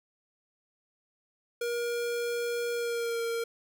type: tone with pitch glide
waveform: square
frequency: 474.9 to 463 Hz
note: A#4 to A#4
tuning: +32 to -12 cents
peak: -30 dBFS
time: 1.61-3.44 s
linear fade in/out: 5 ms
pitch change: -44 cents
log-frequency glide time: 2.72-3.22 s
effects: none